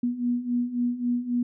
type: beating tone pair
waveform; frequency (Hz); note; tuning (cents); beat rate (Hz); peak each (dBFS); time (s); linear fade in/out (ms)
sine; 240.5 / 244.2; B3 / B3; -46 / -19; 3.7; -29 / -25; 0.03-1.43; 5
effects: none

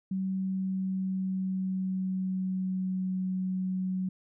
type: tone with pitch glide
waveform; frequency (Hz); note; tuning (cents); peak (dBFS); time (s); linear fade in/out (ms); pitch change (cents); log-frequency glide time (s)
sine; 190 to 186.3; F#3 to F#3; +46 to +12; -28; 0.11-4.09; 5; -34; 0.26-3.18
effects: none

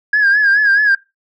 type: tone with vibrato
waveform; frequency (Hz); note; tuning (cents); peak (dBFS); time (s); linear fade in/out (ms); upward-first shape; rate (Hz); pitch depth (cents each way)
sine; 1651; G#6; -11; -7; 0.13-0.95; 5; sine; 4.7; 73
effects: noise-tail reverb RT60 0.2 s tail -17 dB re dry + tanh soft clip ceiling -6 dBFS

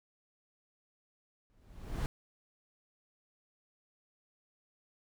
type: noise with exponential growth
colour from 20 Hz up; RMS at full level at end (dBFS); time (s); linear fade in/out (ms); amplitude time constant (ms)
brown; -30; 1.5-2.06; 0; 120
effects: none

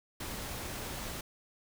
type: noise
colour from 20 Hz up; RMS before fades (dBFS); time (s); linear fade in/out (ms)
pink; -40; 0.2-1.21; 5
effects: none

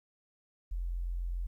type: tone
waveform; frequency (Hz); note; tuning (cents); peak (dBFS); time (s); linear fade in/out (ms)
sine; 43.58; F1; -3; -32; 0.71-1.47; 10
effects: 12-bit

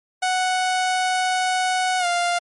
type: tone with pitch glide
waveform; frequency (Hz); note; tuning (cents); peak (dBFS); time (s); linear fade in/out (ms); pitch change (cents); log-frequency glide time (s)
sawtooth; 740 to 698.5; F#5 to F5; 0 to 0; -15; 0.22-2.39; 10; -100; 1.99-2.06
effects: MP3 48 kbps

